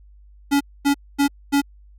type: tone bursts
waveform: square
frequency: 282.5 Hz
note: C#4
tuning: 33 cents sharp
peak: -15 dBFS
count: 4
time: 0.51-1.618 s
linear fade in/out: 20 ms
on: 97 ms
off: 240 ms
effects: added 50 Hz sine -45 dBFS peak until 1.98 s + AAC 64 kbps